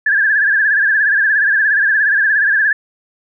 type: tone with vibrato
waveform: sine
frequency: 1665 Hz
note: G#6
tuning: 4 cents sharp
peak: -10 dBFS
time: 0.06-2.73 s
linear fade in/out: 5 ms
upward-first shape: sine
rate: 17 Hz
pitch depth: 92 cents each way
effects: none